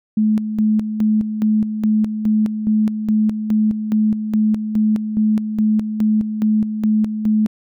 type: tone with tremolo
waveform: sine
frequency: 215 Hz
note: A3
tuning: 40 cents flat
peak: -12 dBFS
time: 0.17-7.47 s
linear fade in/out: 5 ms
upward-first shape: square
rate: 2.4 Hz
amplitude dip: 60%
effects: none